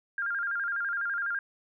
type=tone with vibrato; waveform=sine; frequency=1500 Hz; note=F#6; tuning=23 cents sharp; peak=-28 dBFS; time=0.18-1.39 s; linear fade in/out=2 ms; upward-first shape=square; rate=12 Hz; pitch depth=120 cents each way; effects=none